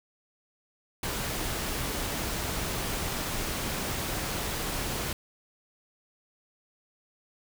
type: noise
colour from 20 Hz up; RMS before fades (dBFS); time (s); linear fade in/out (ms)
pink; -32; 1.03-5.13; 2
effects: none